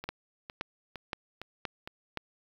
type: two click trains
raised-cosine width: 0.3 ms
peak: -24 / -17 dBFS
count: 5 / 5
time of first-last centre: 0.04-1.875 / 0.09-2.173 s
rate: 2.18 / 1.92 Hz
effects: 8-bit